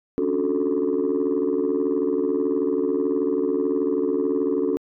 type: chord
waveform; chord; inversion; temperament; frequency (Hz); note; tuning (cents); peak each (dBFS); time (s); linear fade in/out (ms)
sine; D major seventh; third; just; 275.3 / 293.7 / 367.1 / 440.5; C#4 / D4 / F#4 / A4; -12 / 0 / -14 / +2; -25 / -25 / -23 / -23; 0.18-4.77; 0
effects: tanh soft clip ceiling -14 dBFS